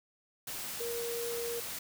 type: tone in noise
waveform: sine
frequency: 470 Hz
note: A#4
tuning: 14 cents sharp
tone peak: -35 dBFS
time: 0.8-1.6 s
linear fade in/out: 5 ms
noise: white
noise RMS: -40 dBFS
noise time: 0.47-1.79 s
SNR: +2 dB
effects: none